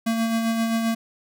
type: tone with tremolo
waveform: square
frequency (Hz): 227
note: A#3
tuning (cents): -46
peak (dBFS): -20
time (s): 0.06-0.95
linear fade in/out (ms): 10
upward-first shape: sine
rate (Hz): 7.6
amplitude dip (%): 35
effects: none